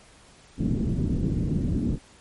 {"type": "low-pass noise", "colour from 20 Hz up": "white", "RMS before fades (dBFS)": -25, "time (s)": [0.57, 1.99], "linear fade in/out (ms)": 50, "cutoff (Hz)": 260, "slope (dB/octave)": 24, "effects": ["pink hiss -53 dBFS RMS until 2.2 s", "MP3 48 kbps"]}